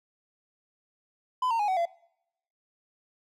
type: tone with pitch steps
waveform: triangle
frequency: 1010 / 915.5 / 829.9 / 752.3 / 681.9 Hz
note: B5 / A#5 / G#5 / F#5 / F5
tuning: +39 / -32 / -1 / +29 / -42 cents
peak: -22 dBFS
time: 1.42-1.855 s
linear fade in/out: 5 ms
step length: 87 ms
effects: noise-tail reverb RT60 0.8 s tail -24 dB re dry